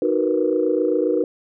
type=chord; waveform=sine; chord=B major seventh; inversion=first; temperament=equal; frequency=311.1 / 370 / 466.2 / 493.9 Hz; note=D#4 / F#4 / A#4 / B4; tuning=0 / 0 / 0 / 0 cents; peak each=-22 dBFS; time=0.02-1.24 s; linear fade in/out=2 ms; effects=tanh soft clip ceiling -6 dBFS